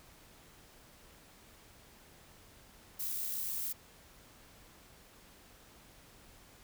violet noise with amplitude modulation, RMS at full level -36 dBFS, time 2.99-3.73 s, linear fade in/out 10 ms, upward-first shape sine, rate 66.7 Hz, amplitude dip 30%, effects pink hiss -59 dBFS RMS until 6.63 s

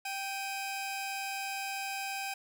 sawtooth tone pair together, 783 / 2508 Hz, G5 / D#7, -2 / +13 cents, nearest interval octave + minor sixth, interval 2015 cents, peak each -33 / -36 dBFS, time 0.05-2.34 s, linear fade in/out 5 ms, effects none

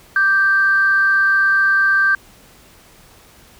sine tone pair together, 1175.4 / 1569 Hz, D6 / G6, +1 / +1 cents, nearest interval perfect fourth, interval 500 cents, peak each -21 / -11 dBFS, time 0.16-2.15 s, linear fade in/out 2 ms, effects tanh soft clip ceiling -5 dBFS + pink hiss -47 dBFS RMS until 3.59 s

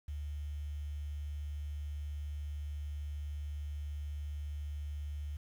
sine tone with quantisation, 73.42 Hz, D2, in tune, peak -37 dBFS, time 0.08-5.37 s, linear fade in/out 5 ms, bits 10, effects none

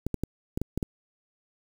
clicks, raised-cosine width 3 ms, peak -15 dBFS, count 7, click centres 0.066 / 0.143 / 0.236 / 0.575 / 0.616 / 0.776 / 0.828 s, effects 7-bit

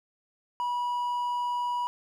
triangle tone, 973 Hz, B5, 26 cents flat, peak -25 dBFS, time 0.6-1.87 s, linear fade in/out 0 ms, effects none

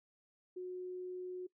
sine tone, 364.7 Hz, F#4, 25 cents flat, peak -40 dBFS, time 0.56-1.47 s, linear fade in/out 10 ms, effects noise-tail reverb RT60 0.1 s tail -20 dB re dry

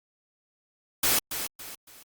white noise with echo, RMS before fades -23 dBFS, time 1.03-1.19 s, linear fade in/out 5 ms, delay 280 ms, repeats 3, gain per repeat -9 dB, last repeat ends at 2.03 s, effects Opus 48 kbps

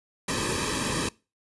pink noise with comb filter, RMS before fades -28 dBFS, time 0.28-1.09 s, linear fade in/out 5 ms, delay 1.4 ms, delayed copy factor -0.9, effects noise-tail reverb RT60 0.3 s tail -23 dB re dry + resampled to 24000 Hz

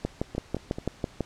two click trains, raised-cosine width 2 ms, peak -13 / -20 dBFS, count 8 / 3, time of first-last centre 0.05-1.207 / 0.35-0.785 s, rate 6.05 / 4.6 Hz, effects pink hiss -52 dBFS RMS until 1.25 s + low-pass 7000 Hz 12 dB/octave

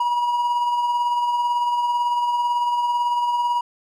triangle tone with tremolo, 963 Hz, B5, 44 cents flat, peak -15 dBFS, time 0-3.61 s, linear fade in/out 5 ms, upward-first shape sine, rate 18 Hz, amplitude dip 35%, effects none

